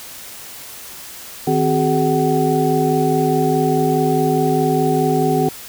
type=tone cluster; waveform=sine; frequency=156.4 / 259.2 / 377.3 / 422.1 / 752 Hz; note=D#3 / C4 / F#4 / G#4 / F#5; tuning=+9 / -16 / +34 / +28 / +28 cents; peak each=-20 dBFS; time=1.47-5.49 s; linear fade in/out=5 ms; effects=white hiss -35 dBFS RMS until 5.68 s